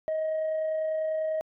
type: tone with amplitude modulation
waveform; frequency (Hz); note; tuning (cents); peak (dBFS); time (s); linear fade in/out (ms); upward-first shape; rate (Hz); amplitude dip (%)
sine; 630; D#5; +21; -23; 0.08-1.41; 0; sine; 30.1; 25
effects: tanh soft clip ceiling -24 dBFS